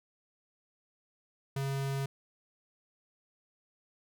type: tone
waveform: square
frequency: 137 Hz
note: C#3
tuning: 20 cents flat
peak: -32 dBFS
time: 1.56-2.06 s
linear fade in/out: 5 ms
effects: none